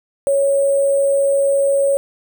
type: tone with sample-and-hold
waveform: sine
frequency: 554.4 Hz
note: C#5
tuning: in tune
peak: -12 dBFS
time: 0.27-1.97 s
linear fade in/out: 0 ms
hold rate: 8820 Hz
effects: none